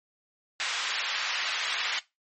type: band-pass noise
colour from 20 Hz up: white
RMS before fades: -31 dBFS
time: 0.6-1.99 s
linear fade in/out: 0 ms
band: 1200 to 3400 Hz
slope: 12 dB/octave
effects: noise-tail reverb RT60 0.2 s tail -18 dB re dry + MP3 32 kbps